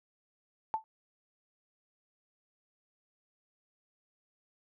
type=tone with exponential decay; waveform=sine; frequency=880 Hz; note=A5; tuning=in tune; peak=-24 dBFS; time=0.74-0.84 s; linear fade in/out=0 ms; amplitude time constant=21 ms; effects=none